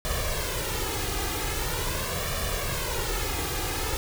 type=noise with flanger; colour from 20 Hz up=pink; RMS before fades=-29 dBFS; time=0.05-3.97 s; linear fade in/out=0 ms; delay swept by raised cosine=1.7 to 2.46 ms; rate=0.43 Hz; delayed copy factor=+0.7; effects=none